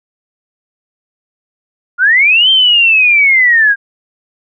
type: linear two-way sweep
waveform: sine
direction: up then down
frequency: 1376 to 3163 to 1593 Hz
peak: -5 dBFS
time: 1.98-3.76 s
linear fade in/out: 50 ms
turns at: 2.5 s
effects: none